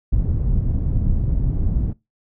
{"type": "low-pass noise", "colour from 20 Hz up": "pink", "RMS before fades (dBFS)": -19, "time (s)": [0.12, 1.93], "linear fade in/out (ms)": 10, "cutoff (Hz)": 140, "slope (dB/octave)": 12, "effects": ["noise-tail reverb RT60 0.2 s tail -21 dB re dry"]}